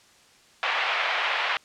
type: band-pass noise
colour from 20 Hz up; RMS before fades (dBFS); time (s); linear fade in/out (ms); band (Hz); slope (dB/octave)
white; -26; 0.63-1.57; 0; 630 to 2900; 24
effects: white hiss -56 dBFS RMS until 1.64 s + low-pass 7000 Hz 12 dB/octave